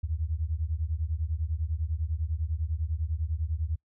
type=beating tone pair; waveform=sine; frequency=75 / 85 Hz; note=D2 / F2; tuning=+37 / -46 cents; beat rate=10 Hz; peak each=-30 / -31 dBFS; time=0.03-3.76 s; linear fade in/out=10 ms; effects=noise-tail reverb RT60 0.1 s tail -25 dB re dry